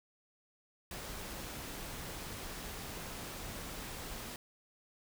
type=noise; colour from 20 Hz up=pink; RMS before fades=-44 dBFS; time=0.91-4.36 s; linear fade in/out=2 ms; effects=none